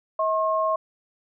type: tone pair together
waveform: sine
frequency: 639.8 / 1076 Hz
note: D#5 / C6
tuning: +48 / +48 cents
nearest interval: major sixth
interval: 900 cents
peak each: -23 dBFS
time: 0.19-0.76 s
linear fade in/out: 5 ms
effects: none